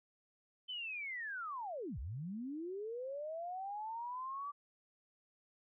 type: linear two-way sweep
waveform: sine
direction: down then up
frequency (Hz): 3086 to 54.1 to 1164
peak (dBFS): -40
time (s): 0.68-4.52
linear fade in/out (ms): 20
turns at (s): 1.99
effects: none